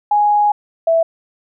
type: tone pair in turn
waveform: sine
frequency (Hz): 830.6 / 659.2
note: G#5 / E5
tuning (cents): 0 / 0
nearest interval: major third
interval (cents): 400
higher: first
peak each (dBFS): -10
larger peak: neither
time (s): 0.11-0.52 / 0.87-1.03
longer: first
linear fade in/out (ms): 5
effects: none